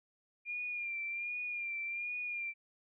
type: tone with vibrato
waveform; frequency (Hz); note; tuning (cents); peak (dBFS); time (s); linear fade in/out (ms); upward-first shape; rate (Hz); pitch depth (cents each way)
sine; 2400; D7; +37; -36; 0.45-2.54; 50; sine; 1.3; 43
effects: none